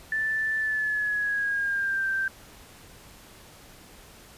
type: tone with pitch glide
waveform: sine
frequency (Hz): 1760 to 1568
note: A6 to G6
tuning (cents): 0 to 0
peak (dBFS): -24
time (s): 0.12-2.28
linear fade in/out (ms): 2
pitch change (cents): -200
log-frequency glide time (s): 0.58-2.06
effects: pink hiss -50 dBFS RMS until 4.37 s + resampled to 32000 Hz